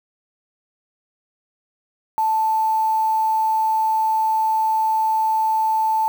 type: tone with quantisation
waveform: sine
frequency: 880 Hz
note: A5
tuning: in tune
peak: -16 dBFS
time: 2.18-6.08 s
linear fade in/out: 0 ms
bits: 6
effects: none